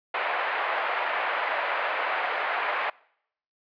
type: band-pass noise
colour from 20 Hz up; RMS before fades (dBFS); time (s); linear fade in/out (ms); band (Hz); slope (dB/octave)
pink; -28; 0.14-2.9; 5; 610 to 2400; 24
effects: noise-tail reverb RT60 0.7 s tail -24 dB re dry + resampled to 11025 Hz